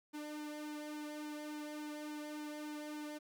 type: tone with flanger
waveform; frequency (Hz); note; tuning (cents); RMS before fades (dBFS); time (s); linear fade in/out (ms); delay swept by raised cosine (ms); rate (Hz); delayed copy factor
sawtooth; 300; D4; +37; -45; 0.13-3.19; 20; 1.5 to 2.6; 3.5; -0.7
effects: none